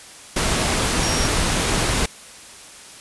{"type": "tone in noise", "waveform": "sine", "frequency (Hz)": 5600, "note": "F8", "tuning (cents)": 4, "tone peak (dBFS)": -26, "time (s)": [1.03, 1.27], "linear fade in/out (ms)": 5, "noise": "pink", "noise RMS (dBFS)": -20, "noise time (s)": [0.36, 2.06], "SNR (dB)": -9, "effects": ["white hiss -41 dBFS RMS until 3 s", "resampled to 24000 Hz"]}